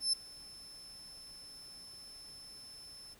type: tone with ADSR envelope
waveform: 35% pulse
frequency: 5274 Hz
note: E8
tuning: in tune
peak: -24 dBFS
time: 0-3.15 s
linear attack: 130 ms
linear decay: 6 ms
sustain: -23 dB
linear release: 20 ms
effects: pink hiss -62 dBFS RMS until 3.19 s